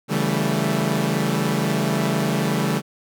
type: chord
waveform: sawtooth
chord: A dominant seventh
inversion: first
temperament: equal with one note detuned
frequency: 141.01 / 164.81 / 196 / 220 Hz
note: C#3 / E3 / G3 / A3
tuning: +30 / 0 / 0 / 0 cents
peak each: -21 dBFS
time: 0.08-2.82 s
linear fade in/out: 50 ms
effects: none